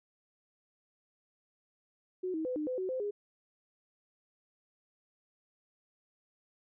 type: tone with pitch steps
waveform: sine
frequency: 368.1 / 317.9 / 505 / 303.5 / 508 / 373.6 / 516 / 411.2 Hz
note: F#4 / D#4 / B4 / D#4 / B4 / F#4 / C5 / G#4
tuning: -9 / +37 / +39 / -43 / +49 / +17 / -24 / -17 cents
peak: -32 dBFS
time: 2.23-3.11 s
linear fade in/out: 10 ms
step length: 110 ms
effects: none